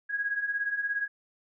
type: beating tone pair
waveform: sine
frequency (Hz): 1637 / 1654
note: G#6 / G#6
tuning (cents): -25 / -8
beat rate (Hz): 17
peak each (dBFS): -34 / -29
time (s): 0.09-1.08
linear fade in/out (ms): 20
effects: none